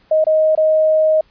sine tone with dropouts, 626 Hz, D#5, 10 cents sharp, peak -10 dBFS, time 0.11-1.21 s, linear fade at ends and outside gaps 5 ms, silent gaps 0.242-0.267 / 0.552-0.575 s, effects pink hiss -55 dBFS RMS until 1.3 s + resampled to 11025 Hz

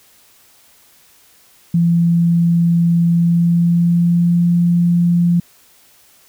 sine tone with pitch glide, 169.8 to 172.87 Hz, F3 to F3, -48 to -17 cents, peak -10 dBFS, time 1.74-5.4 s, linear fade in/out 5 ms, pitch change +31 cents, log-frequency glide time 3.09-4.47 s, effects white hiss -50 dBFS RMS until 6.28 s

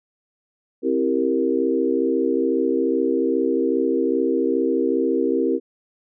sine chord, C dominant seventh, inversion none, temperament equal with one note detuned, 264.5 / 329.6 / 392 / 466.2 Hz, C4 / E4 / G4 / Bb4, +19 / 0 / 0 / 0 cents, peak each -23 dBFS, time 0.82-5.6 s, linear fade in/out 50 ms, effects none

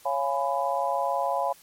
sine chord, C# dominant seventh, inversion none, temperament just, 554.4 / 693 / 831.5 / 997.9 Hz, C#5 / E#5 / G#5 / B5, 0 / -14 / +2 / +18 cents, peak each -29 dBFS, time 0.05-1.53 s, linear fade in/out 10 ms, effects white hiss -54 dBFS RMS until 1.62 s + MP3 64 kbps

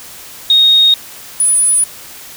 sine tone pair in turn, 3729 / 9895 Hz, A#7 / D#9, 0 / -11 cents, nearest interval octave + perfect fourth, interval 1689 cents, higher second, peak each -5 / -8 dBFS, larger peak first, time 0.5-0.94 / 1.4-1.84 s, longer neither, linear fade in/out 2 ms, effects white hiss -33 dBFS RMS until 2.36 s

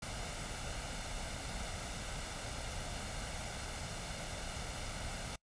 pink noise with comb filter, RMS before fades -42 dBFS, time 0.02-5.36 s, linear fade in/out 5 ms, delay 1.4 ms, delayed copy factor +0.5, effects noise-tail reverb RT60 0.1 s tail -25 dB re dry + resampled to 22050 Hz

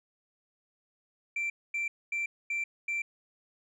sine tone bursts, 2349 Hz, D7, in tune, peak -27 dBFS, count 5, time 1.36-3.02 s, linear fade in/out 5 ms, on 140 ms, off 240 ms, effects tanh soft clip ceiling -28 dBFS

